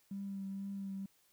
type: tone with vibrato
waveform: triangle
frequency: 196.2 Hz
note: G3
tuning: 2 cents sharp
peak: -35 dBFS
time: 0.11-1.06 s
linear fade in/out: 5 ms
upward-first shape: triangle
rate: 2.1 Hz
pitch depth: 23 cents each way
effects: tanh soft clip ceiling -37 dBFS + white hiss -71 dBFS RMS until 1.32 s